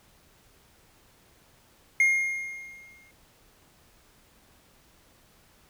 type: tone with exponential decay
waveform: triangle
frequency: 2133 Hz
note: C7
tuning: 33 cents sharp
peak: -15 dBFS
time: 2-3.11 s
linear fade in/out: 2 ms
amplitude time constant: 240 ms
effects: pink hiss -60 dBFS RMS until 5.69 s